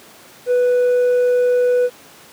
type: tone with hard clipping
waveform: triangle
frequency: 493.6 Hz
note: B4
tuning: 1 cent flat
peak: -11 dBFS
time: 0.46-1.9 s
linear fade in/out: 50 ms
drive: 1 dB
effects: pink hiss -43 dBFS RMS until 2.32 s + high-pass 200 Hz 12 dB/octave